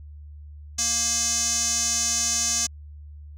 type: tone with band-pass filter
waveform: square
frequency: 233.1 Hz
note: A#3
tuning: in tune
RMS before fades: -24 dBFS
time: 0.78-2.67 s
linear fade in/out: 10 ms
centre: 6400 Hz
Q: 5.8
effects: added 74 Hz sine -39 dBFS peak until 3.37 s